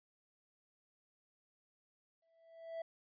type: tone with exponential growth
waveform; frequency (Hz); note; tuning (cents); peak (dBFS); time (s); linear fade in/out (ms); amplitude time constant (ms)
triangle; 659; E5; -1; -36; 2.22-2.82; 5; 130
effects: resampled to 11025 Hz